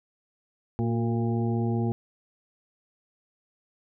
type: harmonic tone with a mistuned harmonic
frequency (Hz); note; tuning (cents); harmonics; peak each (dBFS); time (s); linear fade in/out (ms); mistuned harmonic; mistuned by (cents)
115.5; A#2; -16; 1 / 2 / 3 / 4 / 6 / 7; -26 / -28 / -32 / -38 / -42 / -39; 0.79-1.92; 0; 3; +51
effects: none